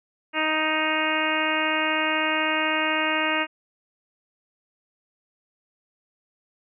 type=harmonic tone; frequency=312 Hz; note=D#4; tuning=5 cents sharp; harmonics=1 / 2 / 3 / 4 / 5 / 6 / 7 / 8 / 9; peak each=-30 / -30 / -30 / -30 / -30 / -30 / -30 / -30 / -30 dBFS; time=0.33-3.47 s; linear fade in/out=50 ms; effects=none